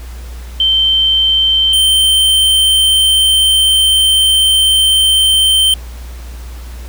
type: tone pair in turn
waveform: sine / square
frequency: 3112 / 3112 Hz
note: G7 / G7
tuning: -13 / -13 cents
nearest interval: unison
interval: 0 cents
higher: neither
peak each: -8 dBFS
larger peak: neither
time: 0.6-1.73 / 1.73-5.74 s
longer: second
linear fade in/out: 2 ms
effects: added 60 Hz sine -25 dBFS peak until 6.88 s + pink hiss -38 dBFS RMS until 6.88 s